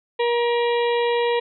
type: harmonic tone with a mistuned harmonic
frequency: 474.8 Hz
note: A#4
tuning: 32 cents sharp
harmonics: 1 / 2 / 4 / 5 / 6 / 7 / 8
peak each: -19 / -25 / -31 / -33 / -35 / -36 / -37 dBFS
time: 0.19-1.4 s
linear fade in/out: 10 ms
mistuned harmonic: 8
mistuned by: +31 cents
effects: none